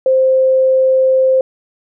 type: tone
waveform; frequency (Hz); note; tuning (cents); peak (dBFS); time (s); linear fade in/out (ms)
sine; 523.3; C5; 0; -8; 0.06-1.41; 2
effects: none